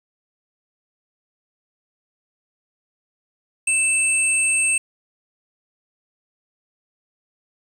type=tone pair together; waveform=sine; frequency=2637 / 8511 Hz; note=E7 / C9; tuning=0 / +29 cents; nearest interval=octave + minor sixth; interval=2029 cents; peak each=-19 dBFS; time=3.67-4.78 s; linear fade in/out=5 ms; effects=7-bit